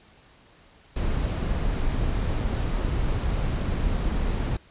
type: noise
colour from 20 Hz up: brown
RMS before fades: -25 dBFS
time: 0.96-4.57 s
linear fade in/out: 5 ms
effects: pink hiss -55 dBFS RMS until 4.7 s + resampled to 8000 Hz